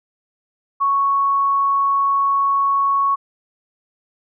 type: tone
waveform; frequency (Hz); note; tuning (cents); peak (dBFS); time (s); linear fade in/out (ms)
sine; 1108.7; C#6; 0; -14; 0.8-3.16; 20
effects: none